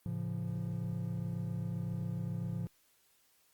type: chord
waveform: triangle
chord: A augmented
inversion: none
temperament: just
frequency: 110 / 137.5 / 171.88 Hz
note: A2 / C#3 / E#3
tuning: 0 / -14 / -27 cents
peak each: -37 / -39 / -36 dBFS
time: 0.06-2.67 s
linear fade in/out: 0 ms
effects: white hiss -70 dBFS RMS until 3.53 s + Opus 32 kbps